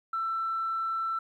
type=tone; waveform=sine; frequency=1335 Hz; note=E6; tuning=22 cents sharp; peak=-27 dBFS; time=0.13-1.19 s; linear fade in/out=5 ms; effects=tanh soft clip ceiling -23 dBFS + 11-bit